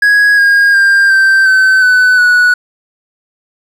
triangle tone with pitch steps, 1661.2 / 1628 / 1595.4 / 1563.4 / 1532.2 / 1501.5 / 1471.4 Hz, G#6 / G#6 / G6 / G6 / G6 / F#6 / F#6, 0 / -35 / +30 / -5 / -40 / +25 / -10 cents, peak -3 dBFS, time 0.02-2.54 s, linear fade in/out 5 ms, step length 360 ms, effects none

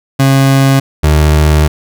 30% pulse tone pair in turn, 135.7 / 76.16 Hz, C#3 / D#2, -36 / -36 cents, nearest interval minor seventh, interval 1000 cents, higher first, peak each -3 dBFS, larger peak neither, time 0.19-0.8 / 1.03-1.68 s, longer second, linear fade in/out 10 ms, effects none

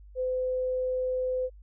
sine tone, 510 Hz, C5, 44 cents flat, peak -26 dBFS, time 0.15-1.5 s, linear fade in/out 50 ms, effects added 50 Hz sine -47 dBFS peak until 1.62 s

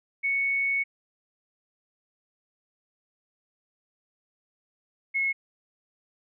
sine tone pair in turn, 2217 / 2178 Hz, C#7 / C#7, 0 / -31 cents, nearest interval unison, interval 31 cents, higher first, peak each -23 dBFS, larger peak neither, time 0.23-0.84 / 5.14-5.33 s, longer first, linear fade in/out 20 ms, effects none

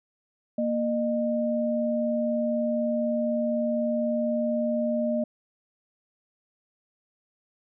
sine tone pair together, 234 / 610.1 Hz, A#3 / D#5, +7 / -34 cents, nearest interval octave + perfect fourth, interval 1659 cents, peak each -26 dBFS, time 0.58-5.24 s, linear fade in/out 5 ms, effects none

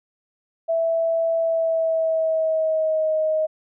sine tone with pitch glide, 659.3 to 626.3 Hz, E5 to D#5, 0 to +11 cents, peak -18 dBFS, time 0.68-3.47 s, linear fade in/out 20 ms, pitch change -89 cents, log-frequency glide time 1.39-3.15 s, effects none

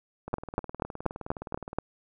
two click trains, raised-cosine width 1 ms, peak -23 / -12 dBFS, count 29 / 7, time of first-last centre 0.28-1.731 / 0.34-1.786 s, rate 19.3 / 4.15 Hz, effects none

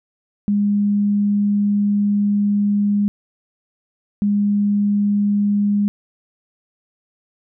sine tone bursts at uneven times, 204.4 Hz, G#3, 27 cents flat, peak -14 dBFS, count 2, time 0.48-3.08 / 4.22-5.88 s, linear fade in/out 0 ms, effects none

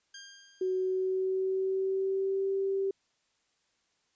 5% pulse tone with exponential decay, 1600 Hz, G6, 35 cents sharp, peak -29 dBFS, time 0.14-1.25 s, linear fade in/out 5 ms, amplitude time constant 240 ms
sine tone with pitch glide, 372.6 to 389.3 Hz, F#4 to G4, +12 to -12 cents, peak -27 dBFS, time 0.61-2.91 s, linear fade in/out 5 ms, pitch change +76 cents, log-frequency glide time 0.75-2.5 s
effects white hiss -74 dBFS RMS until 4.15 s + resampled to 16000 Hz

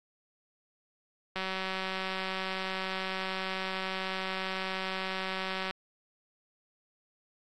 click train, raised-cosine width 0.3 ms, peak -18 dBFS, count 823, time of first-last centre 1.36-5.709 s, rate 189 Hz, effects AAC 64 kbps

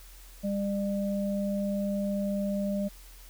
sine tone pair together, 200 / 599.3 Hz, G3 / D5, +35 / +35 cents, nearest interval octave + perfect fifth, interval 1900 cents, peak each -28 / -33 dBFS, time 0.43-2.89 s, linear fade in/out 20 ms, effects added 43 Hz sine -48 dBFS peak until 3.29 s + white hiss -54 dBFS RMS until 3.29 s

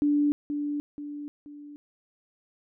sine tone with echo, 292.1 Hz, D4, 9 cents flat, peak -20 dBFS, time 0.02-0.32 s, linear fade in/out 0 ms, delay 480 ms, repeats 3, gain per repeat -7 dB, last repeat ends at 1.76 s, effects none

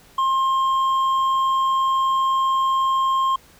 sine tone with hard clipping, 1063 Hz, C6, 27 cents sharp, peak -18 dBFS, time 0.18-3.36 s, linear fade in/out 5 ms, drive 4 dB, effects pink hiss -51 dBFS RMS until 3.59 s

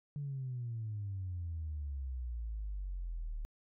sine exponential sweep, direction down, 146.83 to 36.71 Hz, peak -36 dBFS, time 0.16-3.45 s, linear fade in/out 0 ms, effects tanh soft clip ceiling -32 dBFS

